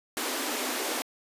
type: high-pass noise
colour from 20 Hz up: pink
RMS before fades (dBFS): -31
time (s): 0.17-1.02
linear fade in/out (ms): 0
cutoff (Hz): 240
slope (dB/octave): 96
effects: resampled to 32000 Hz